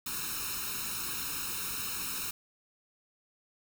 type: noise with comb filter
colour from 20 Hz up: white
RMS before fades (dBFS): -36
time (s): 0.06-2.31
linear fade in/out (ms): 5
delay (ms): 0.75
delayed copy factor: +1
effects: none